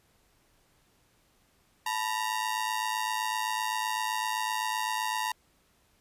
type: ring-modulated tone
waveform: sawtooth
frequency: 932.3 Hz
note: A#5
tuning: in tune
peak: -22 dBFS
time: 1.86-5.32 s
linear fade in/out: 5 ms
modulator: 53.9 Hz
effects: pink hiss -67 dBFS RMS until 6 s + resampled to 32000 Hz